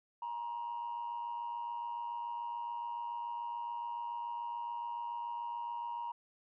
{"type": "tone with amplitude modulation", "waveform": "sine", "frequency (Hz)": 946, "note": "A#5", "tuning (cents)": 25, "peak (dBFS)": -33, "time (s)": [0.22, 6.12], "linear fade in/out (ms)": 5, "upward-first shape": "sine", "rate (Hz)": 107, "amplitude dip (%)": 65, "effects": ["tanh soft clip ceiling -33 dBFS"]}